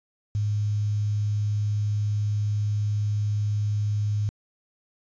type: tone with quantisation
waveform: sine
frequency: 104.3 Hz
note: G#2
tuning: 8 cents sharp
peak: -22 dBFS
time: 0.35-4.29 s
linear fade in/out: 0 ms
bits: 8
effects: resampled to 16000 Hz